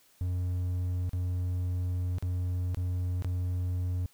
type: tone with dropouts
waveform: triangle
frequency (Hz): 90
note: F#2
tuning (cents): -47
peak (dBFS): -26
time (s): 0.21-4.06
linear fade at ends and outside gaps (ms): 0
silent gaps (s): 1.094-1.133 / 2.184-2.225 / 2.746-2.771 / 3.223-3.246
effects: white hiss -63 dBFS RMS until 4.13 s